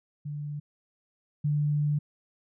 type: tone pair in turn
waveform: sine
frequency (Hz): 147 / 147.72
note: D3 / D3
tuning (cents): +2 / +10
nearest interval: unison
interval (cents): 8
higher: second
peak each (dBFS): -32 / -23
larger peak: second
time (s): 0.25-0.6 / 1.44-1.99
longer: second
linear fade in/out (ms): 10
effects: none